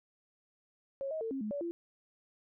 sine tone with pitch steps, 547 / 632 / 450 / 269.7 / 212.6 / 572 / 340.8 Hz, C#5 / D#5 / A4 / C#4 / G#3 / D5 / F4, -23 / +27 / +39 / -47 / +41 / -46 / -42 cents, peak -34 dBFS, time 1.01-1.71 s, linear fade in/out 0 ms, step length 100 ms, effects none

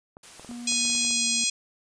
clicks, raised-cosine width 1 ms, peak -30 dBFS, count 10, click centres 0.169 / 0.396 / 0.447 / 0.513 / 0.722 / 0.853 / 0.901 / 0.952 / 1.047 / 1.107 s
white noise, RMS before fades -46 dBFS, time 0.23-1.08 s, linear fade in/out 5 ms
triangle tone with pitch glide, 239.8 to 234.2 Hz, A#3 to A#3, +49 to +8 cents, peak -33 dBFS, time 0.49-1.44 s, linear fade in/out 0 ms, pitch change -41 cents, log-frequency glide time 1-1.25 s
harmonic tone, 830.6 Hz, G#5, in tune, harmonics 3 / 4 / 5 / 6 / 7 / 8 / 9 / 10, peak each -31 / -31 / -31 / -31 / -31 / -31 / -31 / -31 dBFS, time 0.67-1.5 s, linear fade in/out 5 ms
effects resampled to 22050 Hz

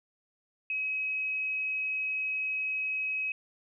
sine tone, 2548 Hz, D#7, 41 cents sharp, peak -29 dBFS, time 0.7-3.32 s, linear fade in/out 2 ms, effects none

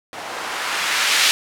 violet noise with low-pass filter sweep, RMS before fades -21 dBFS, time 0.13-1.31 s, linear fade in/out 0 ms, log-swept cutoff 670 to 2900 Hz, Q 0.9, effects none

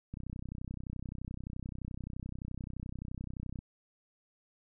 click train, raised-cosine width 5 ms, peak -28 dBFS, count 110, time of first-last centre 0.14-3.589 s, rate 31.6 Hz, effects none

